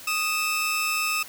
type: tone pair together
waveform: sawtooth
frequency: 1244.5 / 2637 Hz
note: D#6 / E7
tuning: 0 / 0 cents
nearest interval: octave + minor second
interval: 1300 cents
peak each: -24 / -22 dBFS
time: 0.07-1.23 s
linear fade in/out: 5 ms
effects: white hiss -43 dBFS RMS until 1.28 s